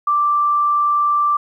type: tone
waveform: sine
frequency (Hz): 1174.7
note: D6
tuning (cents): 0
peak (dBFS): -13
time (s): 0.07-1.37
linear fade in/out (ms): 5
effects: 9-bit